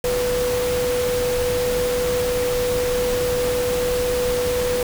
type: tone in noise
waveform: sine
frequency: 493.8 Hz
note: B4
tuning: in tune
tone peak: -19 dBFS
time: 0.04-4.83 s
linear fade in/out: 2 ms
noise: pink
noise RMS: -27 dBFS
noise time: 0.04-4.83 s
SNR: +5 dB
effects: none